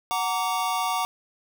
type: chord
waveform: square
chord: Gb augmented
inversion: none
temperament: just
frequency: 740 / 925 / 1156.2 Hz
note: Gb5 / Bb5 / D6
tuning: 0 / -14 / -27 cents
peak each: -29 dBFS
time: 0.11-1.05 s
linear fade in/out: 0 ms
effects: none